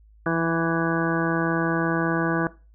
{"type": "harmonic tone with a mistuned harmonic", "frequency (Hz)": 165.3, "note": "E3", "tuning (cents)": 5, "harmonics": [1, 2, 3, 4, 5, 6, 7, 9, 10], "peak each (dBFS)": [-27, -25, -30, -30, -35, -35, -31, -29, -32], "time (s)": [0.26, 2.47], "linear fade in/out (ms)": 2, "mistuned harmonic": 1, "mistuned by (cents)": 18, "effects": ["noise-tail reverb RT60 0.3 s tail -18 dB re dry", "added 53 Hz sine -50 dBFS peak until 2.74 s"]}